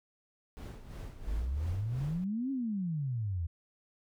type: noise with tremolo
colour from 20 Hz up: brown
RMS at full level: -41 dBFS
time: 0.57-2.24 s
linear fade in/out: 0 ms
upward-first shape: sine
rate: 2.9 Hz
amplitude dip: 65%
type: exponential two-way sweep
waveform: sine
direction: up then down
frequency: 47.58 to 277.2 to 79.4 Hz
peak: -31 dBFS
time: 1.27-3.47 s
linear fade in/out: 10 ms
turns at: 2.51 s
effects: none